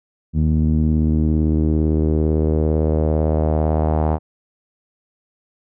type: tone with low-pass filter sweep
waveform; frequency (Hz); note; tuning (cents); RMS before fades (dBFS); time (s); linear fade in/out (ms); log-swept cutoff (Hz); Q
sawtooth; 77.78; D#2; 0; -17; 0.33-4.19; 50; 200 to 810; 2.6
effects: none